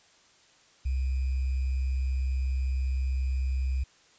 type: tone with sample-and-hold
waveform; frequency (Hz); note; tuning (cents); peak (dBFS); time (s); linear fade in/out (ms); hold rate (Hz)
sine; 65.41; C2; 0; -25; 0.85-3.84; 10; 2450
effects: white hiss -60 dBFS RMS until 4.18 s + resampled to 16000 Hz